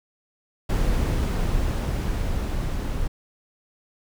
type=noise with level ramp; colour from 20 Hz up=brown; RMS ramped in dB=-21 to -27 dBFS; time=0.69-3.08 s; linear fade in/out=10 ms; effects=none